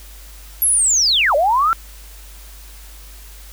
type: linear two-way sweep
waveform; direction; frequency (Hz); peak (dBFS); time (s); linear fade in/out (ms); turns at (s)
sine; down then up; 11570 to 543 to 1380; -12; 0.62-1.73; 0; 1.35
effects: added 50 Hz sine -37 dBFS peak until 3.52 s + white hiss -43 dBFS RMS until 3.52 s